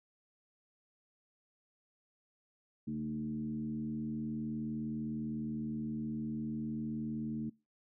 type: tone with frequency modulation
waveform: sine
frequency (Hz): 223.1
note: A3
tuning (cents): +24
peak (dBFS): -35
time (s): 2.87-7.5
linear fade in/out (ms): 10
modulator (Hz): 79.6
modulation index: 0.85
effects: noise-tail reverb RT60 0.3 s tail -26 dB re dry